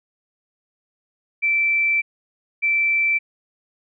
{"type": "tone pair in turn", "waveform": "sine", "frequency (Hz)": [2333, 2333], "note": ["D7", "D7"], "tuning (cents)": [-12, -12], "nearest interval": "unison", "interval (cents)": 0, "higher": "neither", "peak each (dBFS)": -16, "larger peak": "neither", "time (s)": [[1.42, 2.02], [2.62, 3.19]], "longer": "first", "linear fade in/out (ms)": 20, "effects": []}